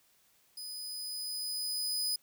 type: tone with level ramp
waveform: sawtooth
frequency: 4993 Hz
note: D#8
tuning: 5 cents sharp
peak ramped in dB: -38 to -27 dBFS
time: 0.57-2.16 s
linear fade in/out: 5 ms
effects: white hiss -68 dBFS RMS until 2.22 s